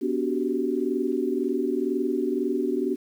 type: chord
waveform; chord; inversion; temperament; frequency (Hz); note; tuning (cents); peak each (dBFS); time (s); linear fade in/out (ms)
sine; G major seventh; first; equal with one note detuned; 246.9 / 287.8 / 370 / 392; B3 / D4 / F#4 / G4; 0 / -35 / 0 / 0; -29 / -28 / -27 / -30; 0.01-2.96; 20
effects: 9-bit